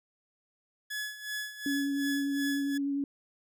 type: tone with tremolo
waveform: sawtooth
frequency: 1700 Hz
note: G#6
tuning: 40 cents sharp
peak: -29 dBFS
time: 0.9-2.78 s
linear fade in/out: 10 ms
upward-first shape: sine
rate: 2.7 Hz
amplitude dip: 75%
type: tone with vibrato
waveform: sine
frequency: 280.3 Hz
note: C#4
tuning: 19 cents sharp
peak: -28 dBFS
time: 1.66-3.04 s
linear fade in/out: 2 ms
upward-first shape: sine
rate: 10 Hz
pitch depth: 14 cents each way
effects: none